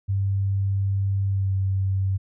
sine tone with pitch glide, 98.1 to 96.19 Hz, G2 to G2, +2 to -32 cents, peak -20 dBFS, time 0.08-2.18 s, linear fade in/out 20 ms, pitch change -34 cents, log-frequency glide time 1.28-1.53 s, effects none

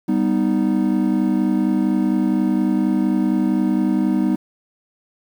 triangle chord, G augmented, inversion none, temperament equal, 196 / 246.9 / 311.1 Hz, G3 / B3 / D#4, 0 / 0 / 0 cents, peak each -18 dBFS, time 0.08-4.36 s, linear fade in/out 10 ms, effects 8-bit

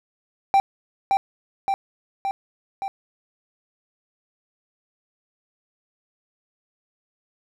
triangle tone with echo, 784 Hz, G5, in tune, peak -11 dBFS, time 0.54-0.6 s, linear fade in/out 0 ms, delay 570 ms, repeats 4, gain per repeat -3 dB, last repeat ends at 2.88 s, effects none

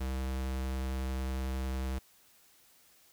square tone with vibrato, 65.41 Hz, C2, in tune, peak -33 dBFS, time 0-1.99 s, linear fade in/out 10 ms, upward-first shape sine, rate 11 Hz, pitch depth 8 cents each way, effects white hiss -63 dBFS RMS until 3.12 s

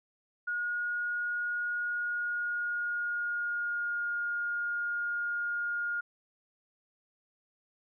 sine tone with pitch glide, 1440 to 1421 Hz, F#6 to F6, -47 to +30 cents, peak -30 dBFS, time 0.47-6.01 s, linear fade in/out 10 ms, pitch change -23 cents, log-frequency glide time 1.79-4.09 s, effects none

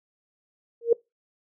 sine tone with exponential growth, 466.2 Hz, A#4, in tune, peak -11 dBFS, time 0.81-0.93 s, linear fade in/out 5 ms, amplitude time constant 26 ms, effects noise-tail reverb RT60 0.2 s tail -23 dB re dry

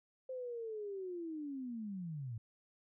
sine linear sweep, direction down, 523.3 to 106.6 Hz, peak -40 dBFS, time 0.29-2.38 s, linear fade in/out 5 ms, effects none

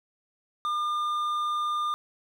triangle tone with hard clipping, 1205 Hz, D6, 44 cents sharp, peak -27 dBFS, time 0.65-1.94 s, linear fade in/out 0 ms, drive 9 dB, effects none

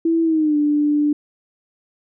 sine tone with pitch glide, 329.6 to 295.3 Hz, E4 to D4, 0 to +10 cents, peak -14 dBFS, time 0.05-1.13 s, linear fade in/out 5 ms, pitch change -190 cents, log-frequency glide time 0.23-0.57 s, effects none

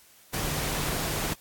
sine tone in noise, 150.6 Hz, D3, 44 cents sharp, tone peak -37 dBFS, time 0.33-1.34 s, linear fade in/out 10 ms, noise pink, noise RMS -30 dBFS, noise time 0.33-1.34 s, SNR -10 dB, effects white hiss -56 dBFS RMS until 1.4 s + AAC 64 kbps

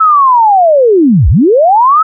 sine linear two-way sweep, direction down then up, 1318.5 to 51.91 to 1318.5 Hz, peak -3 dBFS, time 0-2.03 s, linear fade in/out 10 ms, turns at 1.29 s, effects none

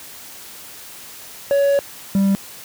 triangle tone pair in turn, 561 / 196.12 Hz, C#5 / G3, +21 / +1 cents, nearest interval octave + tritone, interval 1820 cents, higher first, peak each -11 dBFS, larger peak neither, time 1.51-1.79 / 2.15-2.35 s, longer first, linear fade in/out 0 ms, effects white hiss -38 dBFS RMS until 2.64 s + high-pass 60 Hz 12 dB/octave

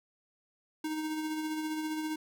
square tone with tremolo, 311.1 Hz, D#4, in tune, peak -32 dBFS, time 0.84-2.16 s, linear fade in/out 5 ms, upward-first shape sine, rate 15 Hz, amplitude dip 35%, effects none

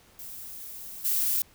violet noise with level steps, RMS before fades -41 / -26 dBFS, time 0.19-1.42 s, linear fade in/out 2 ms, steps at 1.04 s, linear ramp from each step 20 ms, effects pink hiss -58 dBFS RMS until 1.54 s

